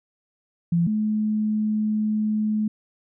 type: tone pair in turn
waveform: sine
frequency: 170.3 / 214.1 Hz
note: F3 / A3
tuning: -43 / -47 cents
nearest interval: major third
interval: 396 cents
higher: second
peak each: -17 / -20 dBFS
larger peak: first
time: 0.72-0.87 / 0.87-2.68 s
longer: second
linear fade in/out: 5 ms
effects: none